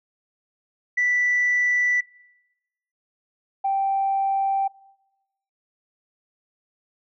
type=tone pair in turn; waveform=sine; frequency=1971 / 782.2 Hz; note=B6 / G5; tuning=-4 / -4 cents; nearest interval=octave + major third; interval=1600 cents; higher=first; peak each=-17 / -19 dBFS; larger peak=first; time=0.97-2.01 / 3.64-4.68 s; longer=neither; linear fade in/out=10 ms; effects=noise-tail reverb RT60 1.0 s tail -24 dB re dry + tanh soft clip ceiling -14 dBFS